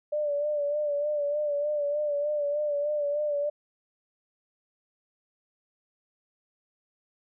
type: tone with vibrato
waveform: sine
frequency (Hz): 587.3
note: D5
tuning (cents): 0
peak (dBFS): -25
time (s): 0.12-3.5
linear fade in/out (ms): 10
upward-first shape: sine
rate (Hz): 3.3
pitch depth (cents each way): 43
effects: none